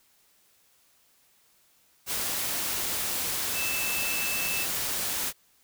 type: tone in noise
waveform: sine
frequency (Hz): 2636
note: E7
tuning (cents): -1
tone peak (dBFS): -31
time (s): 3.53-4.67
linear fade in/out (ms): 50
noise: white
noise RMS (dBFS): -30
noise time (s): 2.06-5.33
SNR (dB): -4
effects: white hiss -64 dBFS RMS until 5.63 s